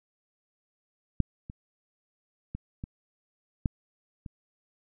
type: clicks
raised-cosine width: 5 ms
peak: -10 / -27 / -22 / -23 / -13 / -27 dBFS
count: 6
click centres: 1.203 / 1.499 / 2.55 / 2.839 / 3.658 / 4.262 s
effects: none